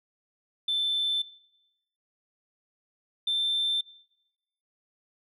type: tone pair in turn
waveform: sine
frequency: 3535 / 3560 Hz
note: A7 / A7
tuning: +7 / +20 cents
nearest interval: unison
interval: 13 cents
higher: second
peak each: -23 / -23 dBFS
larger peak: neither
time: 0.68-1.22 / 3.27-3.81 s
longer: neither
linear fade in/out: 5 ms
effects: noise-tail reverb RT60 0.9 s tail -22 dB re dry + tanh soft clip ceiling -21 dBFS